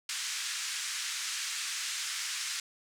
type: band-pass noise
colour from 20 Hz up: white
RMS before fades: -36 dBFS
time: 0.09-2.6 s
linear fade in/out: 2 ms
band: 1400 to 7900 Hz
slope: 24 dB/octave
effects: none